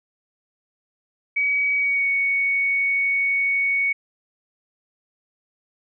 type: tone with pitch glide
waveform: sine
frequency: 2267 to 2227 Hz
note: C#7 to C#7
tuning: +38 to +7 cents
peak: -18 dBFS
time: 1.36-3.93 s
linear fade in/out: 10 ms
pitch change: -31 cents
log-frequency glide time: 1.76-2.08 s
effects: none